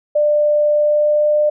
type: tone with pitch glide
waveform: sine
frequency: 595 to 599.5 Hz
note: D5 to D5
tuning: +22 to +36 cents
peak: -11 dBFS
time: 0.15-1.5 s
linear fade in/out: 10 ms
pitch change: +14 cents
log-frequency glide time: 0.72-1.38 s
effects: none